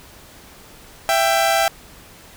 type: tone pair together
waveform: sawtooth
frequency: 666 / 785.6 Hz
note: E5 / G5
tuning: +18 / +4 cents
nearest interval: minor third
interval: 286 cents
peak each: -14 dBFS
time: 1.09-1.68 s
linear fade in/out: 0 ms
effects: pink hiss -44 dBFS RMS until 2.36 s